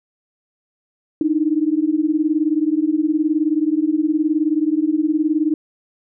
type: beating tone pair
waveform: sine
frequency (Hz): 300 / 319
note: D4 / D#4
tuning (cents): +37 / +43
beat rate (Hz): 19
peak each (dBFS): -18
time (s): 1.21-5.54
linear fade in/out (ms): 2
effects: none